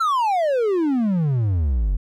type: exponential sweep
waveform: triangle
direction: down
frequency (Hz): 1379 to 43.01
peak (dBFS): -15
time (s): 0-1.97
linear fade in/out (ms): 10
effects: none